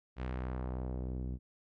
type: tone with low-pass filter sweep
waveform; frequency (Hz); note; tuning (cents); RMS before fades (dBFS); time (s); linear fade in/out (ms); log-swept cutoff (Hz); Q
sawtooth; 63.2; B1; +41; -38; 0.16-1.39; 50; 2900 to 240; 0.96
effects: none